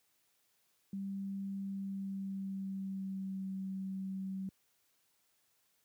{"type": "tone with pitch glide", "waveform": "sine", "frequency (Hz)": [196, 191.3], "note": ["G3", "G3"], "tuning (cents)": [0, -42], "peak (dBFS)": -37, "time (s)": [0.93, 4.49], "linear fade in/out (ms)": 2, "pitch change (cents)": -42, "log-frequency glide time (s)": [1.61, 3.48], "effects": ["white hiss -75 dBFS RMS until 5.84 s", "high-pass 60 Hz 12 dB/octave"]}